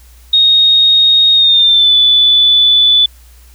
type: tone with pitch glide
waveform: sine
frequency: 3729 to 3479 Hz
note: A#7 to A7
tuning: 0 to -20 cents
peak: -5 dBFS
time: 0.33-3.06 s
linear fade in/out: 5 ms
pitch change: -120 cents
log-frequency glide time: 1.34-1.95 s
effects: added 60 Hz sine -38 dBFS peak until 3.54 s + white hiss -47 dBFS RMS until 3.54 s